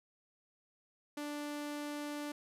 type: tone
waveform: sawtooth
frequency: 293.7 Hz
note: D4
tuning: in tune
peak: -35 dBFS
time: 1.17-2.32 s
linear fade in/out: 5 ms
effects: resampled to 32000 Hz